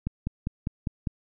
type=click train; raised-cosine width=5 ms; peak=-15 dBFS; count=6; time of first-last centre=0.07-1.072 s; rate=4.99 Hz; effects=none